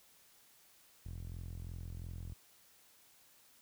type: tone with band-pass filter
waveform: sawtooth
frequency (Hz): 42.88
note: F1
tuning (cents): -31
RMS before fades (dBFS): -45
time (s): 1.05-2.34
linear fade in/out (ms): 10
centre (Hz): 91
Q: 1.5
effects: white hiss -65 dBFS RMS until 3.61 s